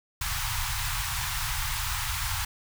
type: band-stop noise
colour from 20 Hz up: pink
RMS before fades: -30 dBFS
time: 0.21-2.45 s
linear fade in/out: 5 ms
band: 130 to 840 Hz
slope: 48 dB/octave
effects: none